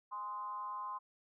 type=tone with frequency modulation; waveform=sine; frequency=1038 Hz; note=C6; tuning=14 cents flat; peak=-39 dBFS; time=0.11-0.99 s; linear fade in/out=20 ms; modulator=211 Hz; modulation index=0.57; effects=none